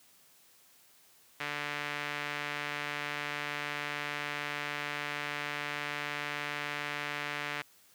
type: tone with band-pass filter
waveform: sawtooth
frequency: 146.6 Hz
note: D3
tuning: 3 cents flat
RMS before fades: -37 dBFS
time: 1.4-7.62 s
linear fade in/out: 5 ms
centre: 2100 Hz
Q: 1.6
effects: white hiss -62 dBFS RMS until 7.94 s + high-pass 80 Hz 12 dB/octave